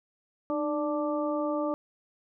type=harmonic tone with a mistuned harmonic; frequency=293.7 Hz; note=D4; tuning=in tune; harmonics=1 / 2 / 3 / 4; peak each=-30 / -30 / -38 / -36 dBFS; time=0.5-1.74 s; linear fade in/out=0 ms; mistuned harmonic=1; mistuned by=+58 cents; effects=none